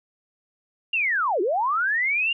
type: linear two-way sweep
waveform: sine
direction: down then up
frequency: 2839 to 332.9 to 2839 Hz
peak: -20 dBFS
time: 0.93-2.33 s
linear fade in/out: 5 ms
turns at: 1.41 s
effects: none